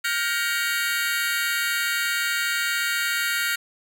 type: chord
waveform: sawtooth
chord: G half-diminished seventh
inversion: third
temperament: just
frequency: 1411.2 / 1568 / 1881.6 / 2258 Hz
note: F6 / G6 / Bb6 / Db7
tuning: +18 / 0 / +16 / +31 cents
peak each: -22 / -27 / -24 / -27 dBFS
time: 0.04-3.56 s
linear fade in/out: 10 ms
effects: none